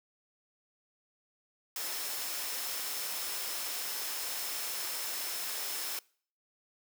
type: tone in noise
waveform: sine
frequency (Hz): 5274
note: E8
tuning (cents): 0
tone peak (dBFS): -45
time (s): 1.76-5.99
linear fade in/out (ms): 2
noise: white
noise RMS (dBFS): -37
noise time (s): 1.76-5.99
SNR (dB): -11
effects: noise-tail reverb RT60 0.5 s tail -24 dB re dry + high-pass 400 Hz 12 dB/octave